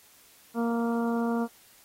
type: harmonic tone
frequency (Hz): 233.1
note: A#3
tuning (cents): 0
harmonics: 1 / 2 / 3 / 4 / 5 / 6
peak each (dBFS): -26 / -32 / -36 / -38 / -40 / -42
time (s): 0.54-1.48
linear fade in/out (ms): 50
effects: white hiss -57 dBFS RMS until 1.84 s + AAC 48 kbps